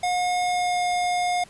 square tone with pitch glide, 720 to 715 Hz, F#5 to F5, -47 to +41 cents, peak -22 dBFS, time 0.03-1.44 s, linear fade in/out 5 ms, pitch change -12 cents, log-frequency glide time 0.42-0.82 s, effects pink hiss -50 dBFS RMS until 1.49 s + resampled to 24000 Hz

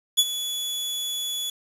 sawtooth tone with ADSR envelope, 3415 Hz, G#7, 48 cents sharp, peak -10 dBFS, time 0.17-1.5 s, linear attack 22 ms, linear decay 45 ms, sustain -14 dB, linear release 4 ms, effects resampled to 32000 Hz + 7-bit

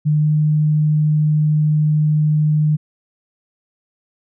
sine tone with pitch glide, 151.1 to 152.24 Hz, D3 to D#3, +50 to -37 cents, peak -12 dBFS, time 0.05-2.77 s, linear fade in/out 20 ms, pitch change +13 cents, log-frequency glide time 0.2-0.27 s, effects none

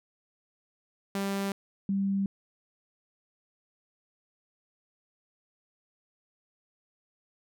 sawtooth / sine tone pair in turn, 197.3 / 196.4 Hz, G3 / G3, +11 / +4 cents, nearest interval unison, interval 7 cents, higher first, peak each -25 dBFS, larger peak neither, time 1.15-1.52 / 1.89-2.26 s, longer neither, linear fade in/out 2 ms, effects none

